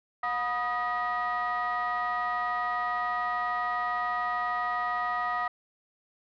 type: tone cluster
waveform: sine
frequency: 722 / 977 / 1244 / 1912 Hz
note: F#5 / B5 / D#6 / A#6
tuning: -43 / -19 / -1 / +43 cents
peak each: -31 / -35 / -29 / -33 dBFS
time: 0.23-5.48 s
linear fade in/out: 5 ms
effects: tanh soft clip ceiling -22 dBFS